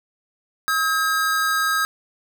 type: tone pair together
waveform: square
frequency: 1278.7 / 1611 Hz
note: D#6 / G6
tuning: +47 / +47 cents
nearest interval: major third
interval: 400 cents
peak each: -22 dBFS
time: 0.68-1.85 s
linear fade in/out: 0 ms
effects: none